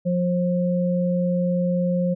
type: tone pair together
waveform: sine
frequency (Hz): 177.8 / 532.8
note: F3 / C5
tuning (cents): +31 / +31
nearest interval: octave + perfect fifth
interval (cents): 1900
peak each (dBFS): -20 / -24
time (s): 0.05-2.15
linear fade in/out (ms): 20
effects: none